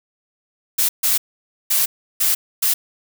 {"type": "noise bursts at uneven times", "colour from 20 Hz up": "blue", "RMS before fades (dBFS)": -17, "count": 5, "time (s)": [[0.78, 0.89], [1.03, 1.18], [1.7, 1.86], [2.2, 2.35], [2.62, 2.74]], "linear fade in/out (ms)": 10, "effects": []}